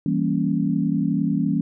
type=chord; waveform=sine; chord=E diminished seventh; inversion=none; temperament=equal; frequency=164.81 / 196 / 233.1 / 277.2 Hz; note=E3 / G3 / Bb3 / Db4; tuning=0 / 0 / 0 / 0 cents; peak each=-24 / -24 / -25 / -24 dBFS; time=0.06-1.61 s; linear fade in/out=2 ms; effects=none